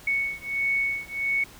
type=beating tone pair; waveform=sine; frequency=2217 / 2218.5 Hz; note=C#7 / C#7; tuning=0 / +1 cents; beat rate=1.5 Hz; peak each=-27 dBFS; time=0.07-1.44 s; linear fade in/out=5 ms; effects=pink hiss -48 dBFS RMS until 1.59 s